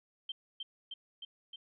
sine tone with echo, 3136 Hz, G7, in tune, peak -36 dBFS, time 0.29-0.32 s, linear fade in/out 5 ms, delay 310 ms, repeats 4, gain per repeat -2 dB, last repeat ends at 1.56 s, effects none

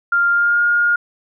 sine tone with pitch glide, 1396.9 to 1422.1 Hz, F6 to F6, 0 to +31 cents, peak -12 dBFS, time 0.12-0.96 s, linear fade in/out 5 ms, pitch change +31 cents, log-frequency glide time 0.3-0.62 s, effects none

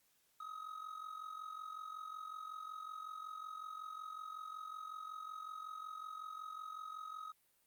triangle tone with amplitude modulation, 1267 Hz, D#6, 31 cents sharp, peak -40 dBFS, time 0.4-7.32 s, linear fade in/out 5 ms, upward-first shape sine, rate 45.4 Hz, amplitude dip 70%, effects white hiss -75 dBFS RMS until 7.66 s + Opus 48 kbps

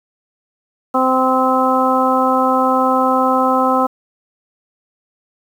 harmonic tone, 259.3 Hz, C4, 15 cents flat, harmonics 1 / 2 / 3 / 4 / 5, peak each -18 / -18 / -18 / -18 / -18 dBFS, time 0.94-3.87 s, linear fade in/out 10 ms, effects 7-bit

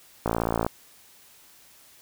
click train, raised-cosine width 1 ms, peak -10 dBFS, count 24, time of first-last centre 0.26-0.665 s, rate 56.8 Hz, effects white hiss -54 dBFS RMS until 2.01 s

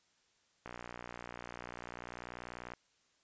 click train, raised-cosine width 0.5 ms, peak -29 dBFS, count 126, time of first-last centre 0.66-2.736 s, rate 60.2 Hz, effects white hiss -73 dBFS RMS until 3.23 s + resampled to 16000 Hz

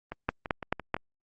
two click trains, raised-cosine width 0.5 ms, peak -21 / -11 dBFS, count 6 / 4, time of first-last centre 0.12-0.966 / 0.29-0.944 s, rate 5.91 / 4.59 Hz, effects Opus 24 kbps

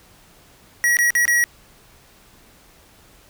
square tone with dropouts, 1913 Hz, A#6, 44 cents sharp, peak -15 dBFS, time 0.84-1.44 s, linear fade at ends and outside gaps 0 ms, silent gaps 0.969-0.988 / 1.105-1.152 / 1.254-1.279 s, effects pink hiss -51 dBFS RMS until 3.29 s

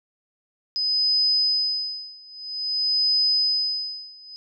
sine tone with tremolo, 5020 Hz, D#8, 15 cents sharp, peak -17 dBFS, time 0.76-4.36 s, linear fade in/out 0 ms, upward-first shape sine, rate 0.51 Hz, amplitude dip 95%, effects none

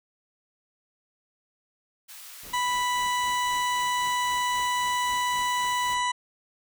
white high-pass noise, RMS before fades -44 dBFS, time 2.08-5.95 s, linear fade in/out 20 ms, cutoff 980 Hz, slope 12 dB/octave
pink noise with tremolo, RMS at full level -45 dBFS, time 2.43-6.08 s, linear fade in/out 5 ms, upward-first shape triangle, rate 3.8 Hz, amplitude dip 90%
harmonic tone, 987.8 Hz, B5, in tune, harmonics 1 / 2 / 3 / 4 / 6 / 7 / 8 / 9, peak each -25 / -31 / -35 / -37 / -41 / -42 / -43 / -44 dBFS, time 2.53-6.12 s, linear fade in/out 10 ms
effects none

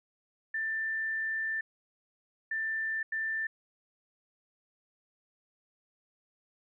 sine tone bursts at uneven times, 1778 Hz, A6, 18 cents sharp, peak -30 dBFS, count 3, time 0.54-1.61 / 2.51-3.03 / 3.12-3.47 s, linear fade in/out 5 ms, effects none

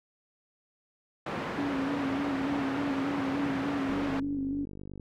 pink band-pass noise, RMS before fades -35 dBFS, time 1.26-4.2 s, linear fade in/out 5 ms, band 160 to 1900 Hz, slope 12 dB/octave
sine tone with vibrato, 277.2 Hz, C#4, in tune, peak -29 dBFS, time 1.58-4.65 s, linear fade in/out 5 ms, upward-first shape square, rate 3.4 Hz, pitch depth 39 cents each way
click train, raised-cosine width 3 ms, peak -30 dBFS, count 55, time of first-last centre 3.9-4.998 s, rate 49.2 Hz
effects none

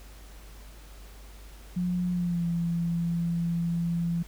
sine tone with pitch glide, 178.8 to 169.74 Hz, F3 to F3, +41 to -49 cents, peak -25 dBFS, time 1.76-4.23 s, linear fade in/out 10 ms, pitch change -90 cents, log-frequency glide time 2.11-2.46 s, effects added 50 Hz sine -45 dBFS peak until 4.27 s + pink hiss -53 dBFS RMS until 4.27 s

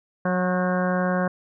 harmonic tone with a mistuned harmonic, 182.2 Hz, F#3, 26 cents flat, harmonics 1 / 2 / 3 / 4 / 5 / 6 / 7 / 8 / 9 / 10, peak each -23 / -33 / -26 / -31 / -39 / -31 / -40 / -33 / -33 / -43 dBFS, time 0.25-1.28 s, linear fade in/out 5 ms, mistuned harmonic 9, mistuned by -44 cents, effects none

